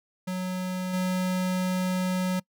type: tone with level steps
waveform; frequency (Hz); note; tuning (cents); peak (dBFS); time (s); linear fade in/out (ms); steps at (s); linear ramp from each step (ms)
square; 184.1; F#3; -8; -29 / -25; 0.27-2.4; 10; 0.93; 10
effects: noise-tail reverb RT60 0.1 s tail -24 dB re dry